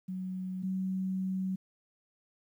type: tone pair in turn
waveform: sine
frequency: 185.8 / 188.39 Hz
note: F#3 / F#3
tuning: +7 / +31 cents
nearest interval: unison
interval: 24 cents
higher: second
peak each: -34 / -30 dBFS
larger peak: second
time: 0.08-0.63 / 0.63-1.56 s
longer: second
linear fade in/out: 10 ms
effects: 11-bit